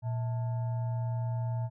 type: tone with frequency modulation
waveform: sine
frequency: 117.8 Hz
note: A#2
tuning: 19 cents sharp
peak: -29 dBFS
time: 0.02-1.7 s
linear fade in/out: 50 ms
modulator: 767 Hz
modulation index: 0.32
effects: none